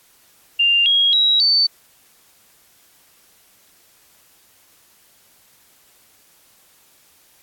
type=tone with pitch steps; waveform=sine; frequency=2794 / 3284 / 3861 / 4539 Hz; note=F7 / G#7 / B7 / C#8; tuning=0 / -20 / -40 / +40 cents; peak=-12 dBFS; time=0.59-1.67 s; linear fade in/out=10 ms; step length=270 ms; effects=white hiss -54 dBFS RMS until 7.42 s + AAC 64 kbps